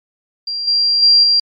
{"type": "tone with level steps", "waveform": "sine", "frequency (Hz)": 4751, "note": "D8", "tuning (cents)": 19, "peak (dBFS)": [-19, -11, -6, -9], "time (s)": [0.47, 1.4], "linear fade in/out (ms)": 5, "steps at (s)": [0.67, 1.02, 1.23], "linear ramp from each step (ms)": 10, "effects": ["MP3 64 kbps"]}